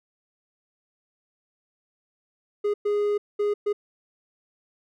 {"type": "tone bursts at uneven times", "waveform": "triangle", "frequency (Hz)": 413.2, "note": "G#4", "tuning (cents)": -9, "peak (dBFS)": -19, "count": 4, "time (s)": [[2.64, 2.74], [2.85, 3.18], [3.39, 3.54], [3.66, 3.73]], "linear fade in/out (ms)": 10, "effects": []}